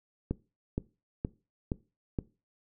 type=click train; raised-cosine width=3 ms; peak=-17 dBFS; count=5; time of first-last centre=0.31-2.188 s; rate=2.13 Hz; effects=noise-tail reverb RT60 0.3 s tail -20 dB re dry